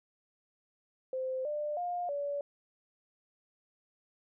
sine tone with pitch steps, 519 / 596 / 708 / 572 Hz, C5 / D5 / F5 / D5, -14 / +25 / +23 / -46 cents, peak -32 dBFS, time 1.13-2.41 s, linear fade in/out 2 ms, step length 320 ms, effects none

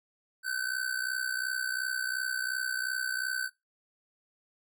square tone with amplitude modulation, 1525 Hz, G6, 48 cents flat, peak -28 dBFS, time 0.43-3.5 s, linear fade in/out 50 ms, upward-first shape sine, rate 62.8 Hz, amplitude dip 75%, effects noise-tail reverb RT60 0.2 s tail -19 dB re dry

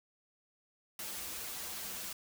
white noise with comb filter, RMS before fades -42 dBFS, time 0.99-2.13 s, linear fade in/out 2 ms, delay 7.3 ms, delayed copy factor -0.75, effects none

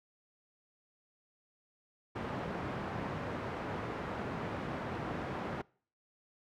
pink band-pass noise, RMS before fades -39 dBFS, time 2.15-5.62 s, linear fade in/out 10 ms, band 110 to 1500 Hz, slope 12 dB/octave, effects noise-tail reverb RT60 0.5 s tail -25 dB re dry

